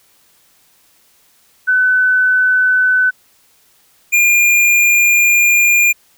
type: tone pair in turn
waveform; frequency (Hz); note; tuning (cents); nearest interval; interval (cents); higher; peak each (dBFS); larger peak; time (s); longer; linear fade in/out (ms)
sine / square; 1507 / 2409; F#6 / D7; +31 / +43; minor sixth; 812; second; -9; neither; 1.67-3.11 / 4.12-5.93; second; 20
effects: white hiss -53 dBFS RMS until 6.17 s